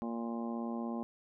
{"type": "harmonic tone", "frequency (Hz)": 116.54, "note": "A#2", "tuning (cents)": 0, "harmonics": [2, 3, 4, 5, 6, 7, 8, 9], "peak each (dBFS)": [-36, -44, -49, -47, -50, -47, -58, -49], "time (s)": [0.02, 1.03], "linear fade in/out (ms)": 0, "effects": []}